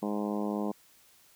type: harmonic tone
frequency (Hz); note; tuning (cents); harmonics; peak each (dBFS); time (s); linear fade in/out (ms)
103.83; G#2; 0; 2 / 3 / 4 / 5 / 6 / 7 / 8 / 9 / 10; -32 / -36 / -38 / -40 / -42 / -43 / -44 / -45 / -46; 0.02-0.72; 10
effects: white hiss -61 dBFS RMS until 1.35 s